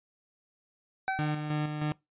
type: tone with exponential decay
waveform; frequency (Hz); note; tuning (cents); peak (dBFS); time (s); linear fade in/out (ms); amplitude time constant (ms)
25% pulse; 767; G5; -38; -22; 1.08-1.64; 0; 120
type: tone with tremolo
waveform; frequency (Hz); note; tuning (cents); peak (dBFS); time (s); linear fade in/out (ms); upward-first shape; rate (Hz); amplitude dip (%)
30% pulse; 150.8; D3; +46; -25; 1.19-1.92; 0; square; 3.2; 45
effects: noise-tail reverb RT60 0.2 s tail -23 dB re dry + resampled to 8000 Hz